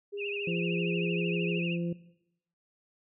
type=tone with pitch glide; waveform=sine; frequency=405.7 to 409.9 Hz; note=G#4 to G#4; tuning=-41 to -23 cents; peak=-35 dBFS; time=0.12-1.6 s; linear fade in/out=20 ms; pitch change=+18 cents; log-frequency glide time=0.6-1.11 s
type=tone with vibrato; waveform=sine; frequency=2637 Hz; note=E7; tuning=in tune; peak=-34 dBFS; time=0.17-1.78 s; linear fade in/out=50 ms; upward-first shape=triangle; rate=13 Hz; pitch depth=140 cents each way
type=harmonic tone; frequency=171.7 Hz; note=F3; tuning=29 cents flat; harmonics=1 / 2 / 3; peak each=-31 / -37 / -41 dBFS; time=0.47-1.93 s; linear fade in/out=5 ms
effects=noise-tail reverb RT60 0.8 s tail -18 dB re dry